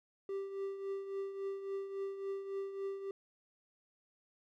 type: tone with tremolo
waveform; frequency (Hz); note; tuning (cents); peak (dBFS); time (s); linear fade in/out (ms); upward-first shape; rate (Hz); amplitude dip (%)
triangle; 392; G4; 0; -33; 0.29-3.11; 2; triangle; 3.6; 65
effects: none